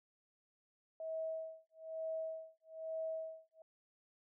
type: tone with tremolo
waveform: sine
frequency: 643 Hz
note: E5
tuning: 43 cents flat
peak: -37 dBFS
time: 1-3.62 s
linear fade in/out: 2 ms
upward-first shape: sine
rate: 1.1 Hz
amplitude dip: 100%
effects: none